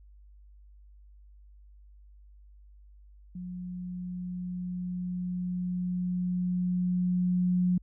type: tone with level ramp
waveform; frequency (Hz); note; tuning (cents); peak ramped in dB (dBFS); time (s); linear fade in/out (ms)
sine; 180; F#3; -47; -36 to -22; 3.35-7.78; 5
effects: added 50 Hz sine -51 dBFS peak until 7.82 s